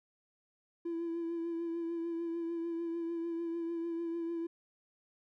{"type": "tone with vibrato", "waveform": "triangle", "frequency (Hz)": 335.6, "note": "E4", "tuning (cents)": 31, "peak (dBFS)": -31, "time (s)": [0.85, 4.47], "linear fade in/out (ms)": 10, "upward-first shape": "triangle", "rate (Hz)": 6.7, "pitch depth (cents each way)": 33, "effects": ["tanh soft clip ceiling -30 dBFS"]}